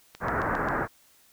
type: click train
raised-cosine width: 0.2 ms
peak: -24 dBFS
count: 5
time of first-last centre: 0.15-0.686 s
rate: 7.46 Hz
type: low-pass noise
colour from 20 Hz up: white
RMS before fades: -28 dBFS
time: 0.2-0.88 s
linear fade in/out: 50 ms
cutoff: 1700 Hz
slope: 48 dB/octave
effects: white hiss -60 dBFS RMS until 1.32 s